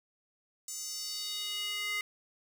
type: tone with high-pass filter sweep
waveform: square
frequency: 415 Hz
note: G#4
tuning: 1 cent flat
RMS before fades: -37 dBFS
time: 0.68-2.01 s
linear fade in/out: 2 ms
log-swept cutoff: 7100 to 2000 Hz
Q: 3.3
effects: none